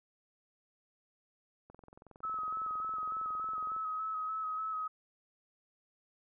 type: click train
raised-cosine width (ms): 1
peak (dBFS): -40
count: 46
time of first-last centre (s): 1.7-3.764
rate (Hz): 21.8
type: tone with vibrato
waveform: sine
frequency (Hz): 1282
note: E6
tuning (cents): -49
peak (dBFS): -34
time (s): 2.23-4.88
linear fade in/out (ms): 10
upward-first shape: square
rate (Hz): 3.4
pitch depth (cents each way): 22
effects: none